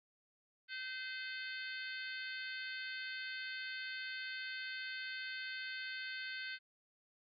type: harmonic tone with a mistuned harmonic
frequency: 515 Hz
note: C5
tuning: 28 cents flat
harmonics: 3 / 4 / 5 / 6 / 7 / 8 / 9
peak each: -44 / -49 / -51 / -52 / -53 / -52 / -56 dBFS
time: 0.68-6.59 s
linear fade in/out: 50 ms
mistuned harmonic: 8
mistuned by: +73 cents
effects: none